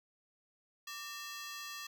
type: ring-modulated tone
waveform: 15% pulse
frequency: 1495 Hz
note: F#6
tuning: 17 cents sharp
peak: -33 dBFS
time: 0.87-1.87 s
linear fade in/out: 5 ms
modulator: 327 Hz
effects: none